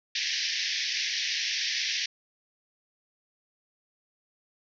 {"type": "band-pass noise", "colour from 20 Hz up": "white", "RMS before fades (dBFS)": -30, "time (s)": [0.15, 2.06], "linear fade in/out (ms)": 5, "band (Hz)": [1700, 5900], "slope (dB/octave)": 96, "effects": []}